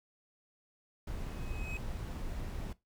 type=noise; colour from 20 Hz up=brown; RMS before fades=-39 dBFS; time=1.07-2.73 s; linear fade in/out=5 ms
type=tone with exponential growth; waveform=triangle; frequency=2538 Hz; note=D#7; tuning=34 cents sharp; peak=-37 dBFS; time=1.08-1.77 s; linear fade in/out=1 ms; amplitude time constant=150 ms
effects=noise-tail reverb RT60 0.2 s tail -19 dB re dry